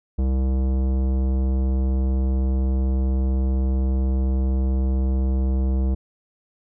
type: tone with tanh clipping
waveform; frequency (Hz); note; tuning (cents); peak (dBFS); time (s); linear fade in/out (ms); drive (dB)
sine; 65.41; C2; 0; -20; 0.18-5.95; 10; 16
effects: none